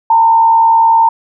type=tone with frequency modulation; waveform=sine; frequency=910 Hz; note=A#5; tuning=42 cents flat; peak=-5 dBFS; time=0.1-1.09 s; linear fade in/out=5 ms; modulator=70.2 Hz; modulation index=0.35; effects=none